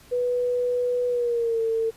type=tone with pitch glide; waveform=sine; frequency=491.9 to 451.1 Hz; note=B4 to A4; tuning=-7 to +43 cents; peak=-21 dBFS; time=0.11-1.91 s; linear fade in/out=20 ms; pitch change=-150 cents; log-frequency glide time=1.08-1.62 s; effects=pink hiss -52 dBFS RMS until 1.96 s + resampled to 32000 Hz